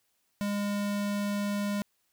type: tone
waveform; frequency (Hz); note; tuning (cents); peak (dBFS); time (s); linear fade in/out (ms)
square; 203.8; G#3; -32; -29; 0.41-1.82; 0
effects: white hiss -74 dBFS RMS until 2.12 s